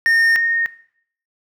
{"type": "tone pair in turn", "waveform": ["triangle", "sine"], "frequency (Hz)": [1831, 1844.8], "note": ["A#6", "A#6"], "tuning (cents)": [-32, -19], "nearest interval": "unison", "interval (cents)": 13, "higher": "second", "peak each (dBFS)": [-10, -15], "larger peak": "first", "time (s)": [[0.06, 0.36], [0.36, 0.66]], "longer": "neither", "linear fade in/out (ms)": 0, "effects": ["noise-tail reverb RT60 0.6 s tail -17 dB re dry"]}